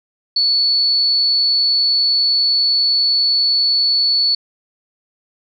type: tone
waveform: sine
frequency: 4435 Hz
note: C#8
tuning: in tune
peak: -12 dBFS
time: 0.36-4.35 s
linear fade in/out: 5 ms
effects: none